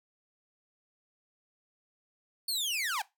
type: linear sweep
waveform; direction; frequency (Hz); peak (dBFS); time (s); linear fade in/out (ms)
sawtooth; down; 4502 to 733; -27; 2.48-3.02; 5
effects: noise-tail reverb RT60 0.2 s tail -19 dB re dry